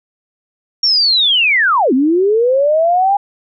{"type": "linear two-way sweep", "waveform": "sine", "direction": "down then up", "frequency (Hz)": [5588, 246, 816], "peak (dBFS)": -9, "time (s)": [0.83, 3.17], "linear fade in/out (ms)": 5, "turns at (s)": 1.93, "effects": []}